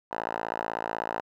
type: tone with band-pass filter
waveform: 5% pulse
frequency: 56.1 Hz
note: A1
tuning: 34 cents sharp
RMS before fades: -33 dBFS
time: 0.11-1.21 s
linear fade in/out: 10 ms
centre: 1000 Hz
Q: 3.8
effects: none